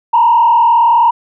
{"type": "tone with frequency modulation", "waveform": "sine", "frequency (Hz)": 938, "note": "A#5", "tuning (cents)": 11, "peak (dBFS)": -5, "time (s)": [0.13, 1.11], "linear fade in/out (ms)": 10, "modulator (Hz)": 39.2, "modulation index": 1, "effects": ["tanh soft clip ceiling -1 dBFS"]}